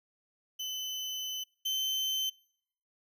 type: tone pair in turn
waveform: 35% pulse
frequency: 3030 / 3079 Hz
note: F#7 / G7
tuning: +40 / -32 cents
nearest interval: unison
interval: 28 cents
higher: second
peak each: -33 / -28 dBFS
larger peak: second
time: 0.59-1.44 / 1.65-2.3 s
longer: first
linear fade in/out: 10 ms
effects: noise-tail reverb RT60 0.7 s tail -26 dB re dry